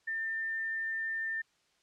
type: tone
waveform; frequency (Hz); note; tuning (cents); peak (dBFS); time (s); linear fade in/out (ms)
sine; 1797; A6; +36; -32; 0.07-1.42; 10
effects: white hiss -71 dBFS RMS until 1.82 s + low-pass 6000 Hz 12 dB/octave